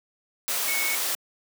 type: tone in noise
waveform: sine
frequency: 2212 Hz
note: C#7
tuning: 4 cents flat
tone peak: -27 dBFS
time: 0.68-0.95 s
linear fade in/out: 0 ms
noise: white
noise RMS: -27 dBFS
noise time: 0.48-1.15 s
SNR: -3 dB
effects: high-pass 400 Hz 12 dB/octave